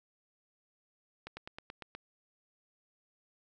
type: slowing click train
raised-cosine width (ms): 0.3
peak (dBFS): -27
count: 7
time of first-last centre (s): 1.27-1.95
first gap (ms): 100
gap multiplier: 1.05
effects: none